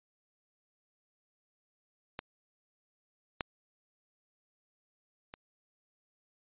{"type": "clicks", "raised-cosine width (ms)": 0.3, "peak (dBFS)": [-21, -15, -27], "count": 3, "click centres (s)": [2.191, 3.408, 5.339], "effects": ["resampled to 8000 Hz"]}